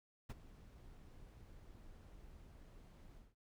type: noise with ADSR envelope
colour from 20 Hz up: brown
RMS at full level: -40 dBFS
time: 0.29-3.35 s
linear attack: 13 ms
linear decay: 28 ms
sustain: -18 dB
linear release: 180 ms
effects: none